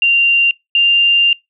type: tone pair in turn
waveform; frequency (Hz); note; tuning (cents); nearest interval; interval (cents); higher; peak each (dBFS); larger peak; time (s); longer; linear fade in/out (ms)
sine; 2775 / 2791; F7 / F7; -12 / -2; unison; 10; second; -8; neither; 0.02-0.51 / 0.75-1.33; second; 2
effects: noise-tail reverb RT60 0.2 s tail -26 dB re dry